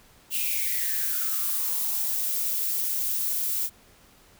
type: noise with high-pass filter sweep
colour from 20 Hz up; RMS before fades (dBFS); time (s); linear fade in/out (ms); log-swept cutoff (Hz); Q
violet; -27; 0.3-3.7; 50; 2800 to 210; 9.2
effects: pink hiss -56 dBFS RMS until 4.39 s